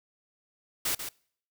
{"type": "noise with echo", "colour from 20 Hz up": "white", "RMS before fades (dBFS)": -29, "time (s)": [0.85, 0.95], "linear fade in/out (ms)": 5, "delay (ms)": 140, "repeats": 1, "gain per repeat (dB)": -8, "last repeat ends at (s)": 1.09, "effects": ["noise-tail reverb RT60 0.6 s tail -25 dB re dry"]}